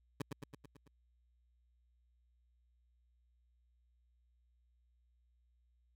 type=tone with echo; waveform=20% pulse; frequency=140.5 Hz; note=C#3; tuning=24 cents sharp; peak=-31 dBFS; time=0.2-0.22 s; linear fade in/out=5 ms; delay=110 ms; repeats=6; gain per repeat=-4 dB; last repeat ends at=0.88 s; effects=added 60 Hz sine -70 dBFS peak until 5.95 s